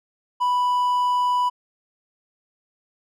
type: tone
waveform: triangle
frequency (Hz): 988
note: B5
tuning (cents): 0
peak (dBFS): -16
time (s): 0.4-1.5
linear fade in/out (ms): 20
effects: none